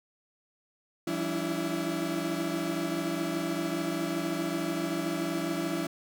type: tone cluster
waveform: 35% pulse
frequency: 170 / 195.2 / 287.7 / 319 / 332.5 Hz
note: F3 / G3 / D4 / D#4 / E4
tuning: -46 / -7 / -36 / +43 / +15 cents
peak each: -35 / -38 / -33 / -39 / -31 dBFS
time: 1.07-5.87 s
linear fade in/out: 5 ms
effects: none